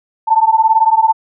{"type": "beating tone pair", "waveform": "sine", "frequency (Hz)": [880, 898], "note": ["A5", "A5"], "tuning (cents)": [0, 35], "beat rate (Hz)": 18, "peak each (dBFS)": -11, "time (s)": [0.27, 1.13], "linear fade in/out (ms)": 20, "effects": []}